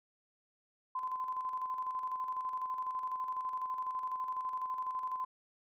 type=tone with tremolo; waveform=sine; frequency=1025 Hz; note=C6; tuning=36 cents flat; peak=-33 dBFS; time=0.95-5.25 s; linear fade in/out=5 ms; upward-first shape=square; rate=12 Hz; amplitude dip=45%; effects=none